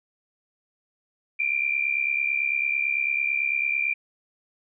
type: tone pair together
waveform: sine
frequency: 2343 / 2412 Hz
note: D7 / D7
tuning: -5 / +46 cents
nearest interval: minor second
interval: 51 cents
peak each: -25 dBFS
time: 1.39-3.94 s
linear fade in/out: 10 ms
effects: none